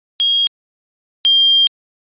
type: tone pair in turn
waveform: sine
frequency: 3261 / 3196 Hz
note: G#7 / G7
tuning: -32 / +33 cents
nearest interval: unison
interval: 35 cents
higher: first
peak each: -11 / -8 dBFS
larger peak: second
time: 0.2-0.47 / 1.25-1.67 s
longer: second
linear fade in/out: 0 ms
effects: resampled to 8000 Hz